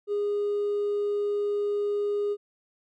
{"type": "tone with hard clipping", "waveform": "triangle", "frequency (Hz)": 410.7, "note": "G#4", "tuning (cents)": -19, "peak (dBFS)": -24, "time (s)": [0.07, 2.37], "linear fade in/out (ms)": 50, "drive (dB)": 2, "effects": []}